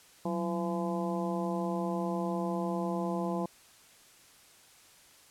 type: harmonic tone with a mistuned harmonic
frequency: 170 Hz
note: F3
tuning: 46 cents flat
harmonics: 1 / 2 / 3 / 4 / 5 / 6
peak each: -33 / -36 / -38 / -39 / -40 / -41 dBFS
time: 0.25-3.46 s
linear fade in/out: 5 ms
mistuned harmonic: 1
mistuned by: +140 cents
effects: white hiss -58 dBFS RMS until 5.3 s + low-pass 11000 Hz 12 dB/octave